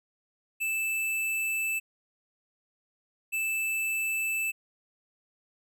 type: tone pair in turn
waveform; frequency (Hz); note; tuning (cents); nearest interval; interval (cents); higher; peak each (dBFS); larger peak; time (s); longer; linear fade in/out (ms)
square; 2637 / 2637; E7 / E7; 0 / 0; unison; 0; neither; -28; neither; 0.6-1.8 / 3.32-4.52; neither; 20
effects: none